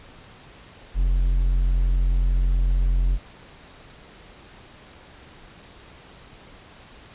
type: tone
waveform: triangle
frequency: 44.37 Hz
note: F1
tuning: 28 cents sharp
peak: -15 dBFS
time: 0.94-3.19 s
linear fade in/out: 50 ms
effects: pink hiss -47 dBFS RMS until 7.14 s + resampled to 8000 Hz

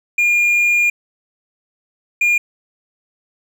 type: tone bursts at uneven times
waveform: triangle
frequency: 2417 Hz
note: D7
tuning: 49 cents sharp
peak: -10 dBFS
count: 2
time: 0.18-0.9 / 2.21-2.38 s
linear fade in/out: 5 ms
effects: none

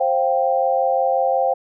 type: chord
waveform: sine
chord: C suspended fourth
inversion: none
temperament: equal with one note detuned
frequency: 529 / 698.5 / 784 Hz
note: C5 / F5 / G5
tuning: +19 / 0 / 0 cents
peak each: -19 / -21 / -20 dBFS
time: 0-1.54 s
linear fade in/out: 10 ms
effects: none

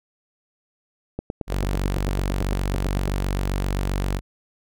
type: click train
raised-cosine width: 2 ms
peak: -14 dBFS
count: 18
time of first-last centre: 1.19-3.081 s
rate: 8.99 Hz
type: tone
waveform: sawtooth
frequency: 47.62 Hz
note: G1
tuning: 49 cents flat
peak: -18 dBFS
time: 1.47-4.21 s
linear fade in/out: 50 ms
effects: none

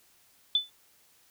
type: tone with exponential decay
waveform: sine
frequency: 3500 Hz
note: A7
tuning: 10 cents flat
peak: -18 dBFS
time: 0.55-0.7 s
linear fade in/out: 2 ms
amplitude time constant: 31 ms
effects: white hiss -63 dBFS RMS until 1.3 s

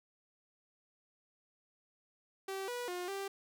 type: tone with pitch steps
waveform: sawtooth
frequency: 386.7 / 487.8 / 357.3 / 393 Hz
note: G4 / B4 / F4 / G4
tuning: -24 / -21 / +40 / +4 cents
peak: -34 dBFS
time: 2.48-3.28 s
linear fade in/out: 5 ms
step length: 200 ms
effects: none

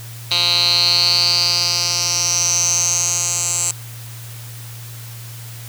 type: tone with band-pass filter sweep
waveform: 10% pulse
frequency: 174.61 Hz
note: F3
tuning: in tune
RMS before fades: -17 dBFS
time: 0.31-3.71 s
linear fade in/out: 2 ms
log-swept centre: 3800 to 7500 Hz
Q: 8.4
effects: added 116 Hz sine -32 dBFS peak until 5.68 s + white hiss -38 dBFS RMS until 5.68 s

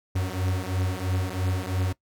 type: beating tone pair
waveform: 45% pulse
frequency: 91.3 / 94.3 Hz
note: F#2 / F#2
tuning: -23 / +33 cents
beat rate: 3 Hz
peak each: -28 dBFS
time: 0.15-1.93 s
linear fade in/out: 10 ms
effects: noise-tail reverb RT60 0.1 s tail -20 dB re dry

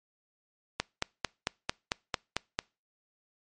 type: click train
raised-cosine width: 0.2 ms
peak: -10 dBFS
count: 9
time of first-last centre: 0.8-2.59 s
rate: 4.47 Hz
effects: noise-tail reverb RT60 0.3 s tail -26 dB re dry + MP3 48 kbps

